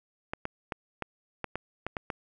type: clicks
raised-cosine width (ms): 0.5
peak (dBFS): -17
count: 9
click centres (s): 0.335 / 0.454 / 0.722 / 1.023 / 1.443 / 1.556 / 1.866 / 1.968 / 2.102
effects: none